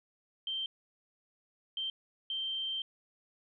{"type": "tone bursts at uneven times", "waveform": "sine", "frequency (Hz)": 3136, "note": "G7", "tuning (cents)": 0, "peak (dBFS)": -33, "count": 3, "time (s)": [[0.47, 0.66], [1.77, 1.9], [2.3, 2.82]], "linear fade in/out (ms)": 2, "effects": []}